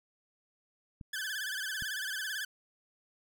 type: clicks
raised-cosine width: 5 ms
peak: -32 dBFS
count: 2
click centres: 1.012 / 1.823 s
type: tone with vibrato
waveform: sawtooth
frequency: 1621 Hz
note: G#6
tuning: 42 cents flat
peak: -31 dBFS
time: 1.13-2.45 s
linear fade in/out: 5 ms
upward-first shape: sine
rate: 18 Hz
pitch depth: 130 cents each way
effects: none